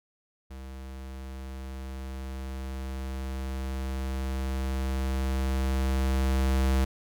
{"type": "tone with level ramp", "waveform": "square", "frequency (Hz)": 66, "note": "C2", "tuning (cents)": 16, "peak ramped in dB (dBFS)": [-40, -22], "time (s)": [0.5, 6.85], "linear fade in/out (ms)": 10, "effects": []}